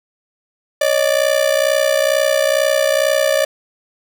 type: ring-modulated tone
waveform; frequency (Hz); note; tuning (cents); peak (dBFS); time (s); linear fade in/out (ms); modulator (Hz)
45% pulse; 587.3; D5; 0; -10; 0.81-3.45; 2; 31.1
effects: none